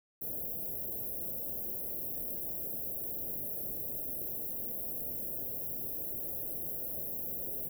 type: band-stop noise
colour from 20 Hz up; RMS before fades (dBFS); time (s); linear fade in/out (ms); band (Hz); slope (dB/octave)
white; -38; 0.21-7.69; 10; 660 to 12000; 48
effects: none